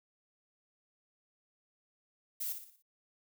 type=noise with echo; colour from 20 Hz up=violet; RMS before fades=-37 dBFS; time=2.4-2.53 s; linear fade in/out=10 ms; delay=59 ms; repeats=5; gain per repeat=-7 dB; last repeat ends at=2.825 s; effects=none